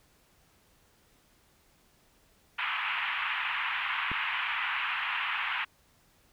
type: band-pass noise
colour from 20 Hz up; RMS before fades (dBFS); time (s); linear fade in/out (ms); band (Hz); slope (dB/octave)
white; -32; 2.58-5.65; 10; 890 to 2900; 48
type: click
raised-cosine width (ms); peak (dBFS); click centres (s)
3; -25; 4.116
effects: pink hiss -65 dBFS RMS until 6.32 s